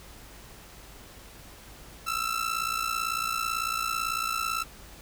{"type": "ring-modulated tone", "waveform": "sawtooth", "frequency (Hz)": 1328, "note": "E6", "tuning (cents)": 12, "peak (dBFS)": -21, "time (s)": [2.06, 4.64], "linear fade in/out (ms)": 20, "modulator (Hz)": 29, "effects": ["added 50 Hz sine -52 dBFS peak until 5.01 s", "pink hiss -49 dBFS RMS until 5.01 s"]}